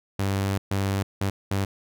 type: tone bursts at uneven times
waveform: sawtooth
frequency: 98 Hz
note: G2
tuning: in tune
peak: -19 dBFS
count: 4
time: 0.19-0.58 / 0.71-1.03 / 1.21-1.3 / 1.51-1.65 s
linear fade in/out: 5 ms
effects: none